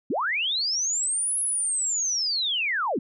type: linear two-way sweep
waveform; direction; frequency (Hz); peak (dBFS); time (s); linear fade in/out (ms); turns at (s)
sine; up then down; 181.8 to 10700 to 181.8; -23; 0.1-2.99; 5; 1.39
effects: none